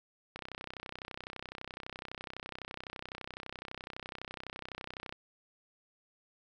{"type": "click train", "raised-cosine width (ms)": 0.3, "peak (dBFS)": -25, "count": 153, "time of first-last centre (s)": [0.36, 5.125], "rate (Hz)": 31.9, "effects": []}